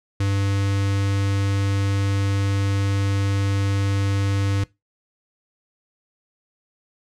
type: tone with notch filter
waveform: square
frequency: 98.9 Hz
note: G2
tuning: 16 cents sharp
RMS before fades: -21 dBFS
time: 0.2-4.64 s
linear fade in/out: 5 ms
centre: 760 Hz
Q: 1.6
effects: noise-tail reverb RT60 0.2 s tail -20 dB re dry + low-pass 8000 Hz 12 dB/octave